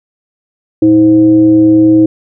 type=tone with frequency modulation; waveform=sine; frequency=319.4 Hz; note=D#4; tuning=45 cents sharp; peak=-3 dBFS; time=0.82-2.06 s; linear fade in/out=5 ms; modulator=203 Hz; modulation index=0.36; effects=none